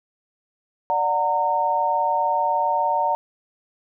sine chord, D augmented, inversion none, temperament just, 587.3 / 734.2 / 917.7 Hz, D5 / F#5 / A#5, 0 / -14 / -27 cents, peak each -26 / -24 / -20 dBFS, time 0.9-3.15 s, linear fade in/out 0 ms, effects none

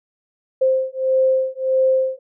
sine beating tone pair, 523 / 524.6 Hz, C5 / C5, -1 / +4 cents, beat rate 1.6 Hz, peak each -18 dBFS, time 0.61-2.19 s, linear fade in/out 10 ms, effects none

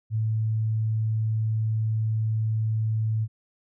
sine tone, 110 Hz, A2, in tune, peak -22 dBFS, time 0.1-3.28 s, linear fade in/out 50 ms, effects none

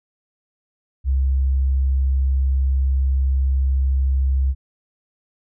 sine tone, 66.7 Hz, C2, 34 cents sharp, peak -15 dBFS, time 1.04-4.55 s, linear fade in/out 50 ms, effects none

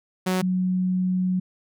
sawtooth / sine tone pair in turn, 185 / 183.93 Hz, F#3 / F#3, 0 / -10 cents, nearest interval unison, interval 10 cents, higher first, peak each -17 / -20 dBFS, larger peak first, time 0.26-0.42 / 0.42-1.4 s, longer second, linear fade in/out 10 ms, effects none

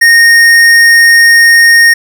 sine tone with hard clipping, 1851 Hz, A#6, 13 cents flat, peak -3 dBFS, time 0.01-1.94 s, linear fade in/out 10 ms, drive 13 dB, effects none

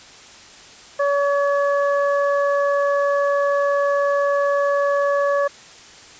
harmonic tone, 567 Hz, C#5, 39 cents sharp, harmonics 1 / 2 / 3, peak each -17 / -23 / -27 dBFS, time 0.99-5.48 s, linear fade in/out 10 ms, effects white hiss -43 dBFS RMS until 6.19 s + resampled to 16000 Hz

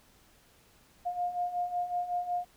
sine beating tone pair, 706 / 711.4 Hz, F5 / F5, +19 / +32 cents, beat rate 5.4 Hz, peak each -36 / -31 dBFS, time 1.05-2.45 s, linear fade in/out 20 ms, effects pink hiss -62 dBFS RMS until 2.56 s

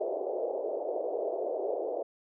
white band-pass noise, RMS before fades -33 dBFS, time 0-2.03 s, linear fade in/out 10 ms, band 370 to 660 Hz, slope 48 dB/octave, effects none

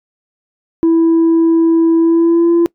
sine tone with pitch glide, 329.6 to 339.8 Hz, E4 to F4, 0 to -47 cents, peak -5 dBFS, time 0.83-2.66 s, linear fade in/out 0 ms, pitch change +53 cents, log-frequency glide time 1.98-2.52 s, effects noise-tail reverb RT60 0.1 s tail -25 dB re dry + tanh soft clip ceiling -6 dBFS

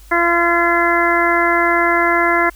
harmonic tone, 342.3 Hz, F4, 35 cents flat, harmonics 1 / 2 / 3 / 4 / 5 / 6, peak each -19 / -19 / -19 / -19 / -19 / -19 dBFS, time 0.11-2.5 s, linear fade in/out 10 ms, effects added 50 Hz sine -39 dBFS peak until 2.55 s + white hiss -48 dBFS RMS until 2.55 s

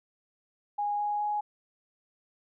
sine tone with pitch steps, 824 / 829.3 / 834.5 Hz, G#5 / G#5 / G#5, -14 / -3 / +8 cents, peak -27 dBFS, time 0.78-1.41 s, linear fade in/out 10 ms, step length 210 ms, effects none

